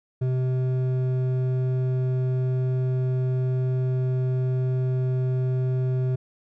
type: tone with hard clipping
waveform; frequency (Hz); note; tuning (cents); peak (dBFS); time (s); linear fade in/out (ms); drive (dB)
sine; 128.5; C3; -31; -23; 0.21-6.16; 10; 8
effects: none